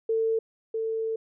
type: tone pair in turn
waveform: sine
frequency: 448.2 / 446.4 Hz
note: A4 / A4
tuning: +32 / +25 cents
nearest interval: unison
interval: 7 cents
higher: first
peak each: -22 / -26 dBFS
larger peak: first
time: 0.09-0.39 / 0.74-1.16 s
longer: second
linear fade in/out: 5 ms
effects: none